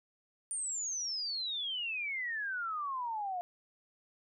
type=exponential sweep; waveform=sine; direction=down; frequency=9110 to 698.5 Hz; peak=-34 dBFS; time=0.51-3.41 s; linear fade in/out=0 ms; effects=none

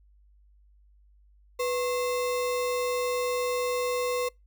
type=tone with sample-and-hold; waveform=sine; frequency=494.3 Hz; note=B4; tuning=1 cent sharp; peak=-25 dBFS; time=1.59-4.29 s; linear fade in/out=10 ms; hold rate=1575 Hz; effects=noise-tail reverb RT60 0.2 s tail -26 dB re dry + added 50 Hz sine -56 dBFS peak until 4.46 s

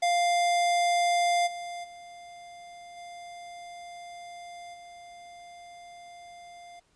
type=tone with level steps; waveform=square; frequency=698.5 Hz; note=F5; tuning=in tune; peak=-23 / -36 / -45 / -42 / -46 dBFS; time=0.02-6.8 s; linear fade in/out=10 ms; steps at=1.46 / 1.83 / 2.96 / 4.73 s; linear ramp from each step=20 ms; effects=pink hiss -68 dBFS RMS until 6.95 s + resampled to 22050 Hz

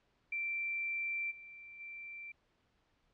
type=tone with level steps; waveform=sine; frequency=2349 Hz; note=D7; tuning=in tune; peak=-34 / -49 / -44 dBFS; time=0.32-2.32 s; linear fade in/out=5 ms; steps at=1.3 / 1.79 s; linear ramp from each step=20 ms; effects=pink hiss -75 dBFS RMS until 3.13 s + low-pass 4000 Hz 12 dB/octave

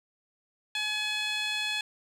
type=tone with band-pass filter; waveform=15% pulse; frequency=848 Hz; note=G#5; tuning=36 cents sharp; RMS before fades=-31 dBFS; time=0.75-1.81 s; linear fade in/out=2 ms; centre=3600 Hz; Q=1.4; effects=none

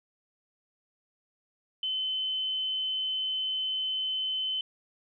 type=tone; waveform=sine; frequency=3052 Hz; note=G7; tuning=47 cents flat; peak=-28 dBFS; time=1.83-4.61 s; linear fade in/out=2 ms; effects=none

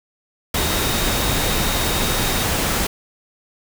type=tone in noise; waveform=sine; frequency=3729 Hz; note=A#7; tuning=in tune; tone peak=-29 dBFS; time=0.56-2.43 s; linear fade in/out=5 ms; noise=pink; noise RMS=-20 dBFS; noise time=0.54-2.87 s; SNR=-12 dB; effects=none

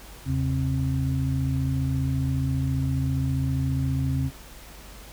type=tone cluster; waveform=sine; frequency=80.2 / 135 / 265.1 Hz; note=E2 / C#3 / C4; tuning=-47 / -45 / +23 cents; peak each=-28 / -24 / -30 dBFS; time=0.25-4.31 s; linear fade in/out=50 ms; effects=added 50 Hz sine -45 dBFS peak until 5.12 s + pink hiss -46 dBFS RMS until 5.12 s

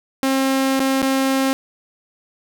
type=tone with dropouts; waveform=sawtooth; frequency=267.5 Hz; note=C4; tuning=38 cents sharp; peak=-12 dBFS; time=0.23-1.53 s; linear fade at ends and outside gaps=0 ms; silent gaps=0.795-0.801 / 1.018-1.028 s; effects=none

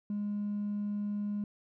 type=tone with hard clipping; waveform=sine; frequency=206.1 Hz; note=G#3; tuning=13 cents flat; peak=-32 dBFS; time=0.1-1.44 s; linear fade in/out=2 ms; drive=1 dB; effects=none

